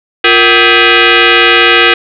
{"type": "tone with frequency modulation", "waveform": "sine", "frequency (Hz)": 466.2, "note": "A#4", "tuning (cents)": 0, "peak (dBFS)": -3, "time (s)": [0.24, 1.94], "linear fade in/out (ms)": 5, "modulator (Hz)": 409, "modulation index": 7.1, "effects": []}